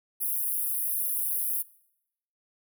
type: high-pass noise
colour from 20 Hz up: pink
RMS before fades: -29 dBFS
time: 0.2-1.63 s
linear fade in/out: 20 ms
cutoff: 10000 Hz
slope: 96 dB/octave
effects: noise-tail reverb RT60 0.8 s tail -22 dB re dry